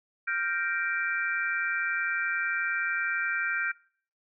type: chord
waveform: sine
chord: G minor seventh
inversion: third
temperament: equal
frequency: 1396.9 / 1568 / 1864.7 / 2349 Hz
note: F6 / G6 / Bb6 / D7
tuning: 0 / 0 / 0 / 0 cents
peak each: -32 / -30 / -36 / -34 dBFS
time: 0.27-3.72 s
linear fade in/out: 10 ms
effects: noise-tail reverb RT60 0.5 s tail -22 dB re dry